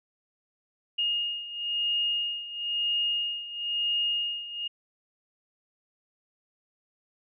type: beating tone pair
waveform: sine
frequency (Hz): 2848 / 2849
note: F7 / F7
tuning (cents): +33 / +34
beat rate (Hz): 1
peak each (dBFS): -28 / -32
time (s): 0.98-4.68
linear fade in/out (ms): 10
effects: none